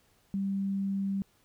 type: tone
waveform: sine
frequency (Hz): 196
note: G3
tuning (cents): 0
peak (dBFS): -28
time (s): 0.34-1.22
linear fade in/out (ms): 0
effects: pink hiss -67 dBFS RMS until 1.44 s